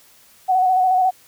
sine tone with vibrato, 743 Hz, F#5, 7 cents sharp, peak -13 dBFS, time 0.48-1.11 s, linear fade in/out 20 ms, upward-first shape square, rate 14 Hz, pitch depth 27 cents each way, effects white hiss -51 dBFS RMS until 1.27 s

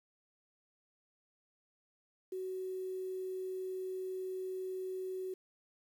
sine tone with quantisation, 374 Hz, F#4, 19 cents sharp, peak -37 dBFS, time 2.32-5.34 s, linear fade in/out 5 ms, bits 10, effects none

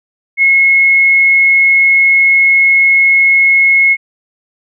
sine tone, 2173 Hz, C#7, 35 cents flat, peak -5 dBFS, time 0.37-3.97 s, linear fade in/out 50 ms, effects none

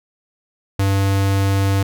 square tone, 98 Hz, G2, in tune, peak -15 dBFS, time 0.79-1.83 s, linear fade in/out 5 ms, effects none

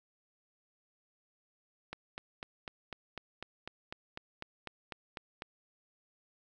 click train, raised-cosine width 0.3 ms, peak -24 dBFS, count 15, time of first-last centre 1.93-5.421 s, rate 4.01 Hz, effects none

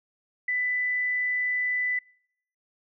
sine tone, 1992 Hz, B6, 14 cents sharp, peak -24 dBFS, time 0.48-1.99 s, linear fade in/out 5 ms, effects noise-tail reverb RT60 0.7 s tail -26 dB re dry

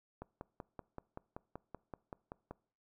click train, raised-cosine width 1 ms, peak -30 dBFS, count 13, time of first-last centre 0.22-2.51 s, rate 5.24 Hz, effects noise-tail reverb RT60 0.5 s tail -23 dB re dry

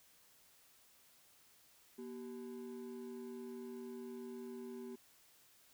triangle ring-modulated tone, 312.2 Hz, D#4, 6 cents sharp, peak -40 dBFS, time 1.98-4.96 s, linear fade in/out 10 ms, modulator 72.2 Hz, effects white hiss -67 dBFS RMS until 5.73 s

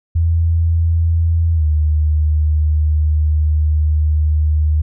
sine tone with pitch glide, 82.9 to 76.46 Hz, E2 to D#2, +10 to -30 cents, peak -11 dBFS, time 0.15-4.82 s, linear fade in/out 10 ms, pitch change -140 cents, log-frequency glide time 1.54-1.64 s, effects none

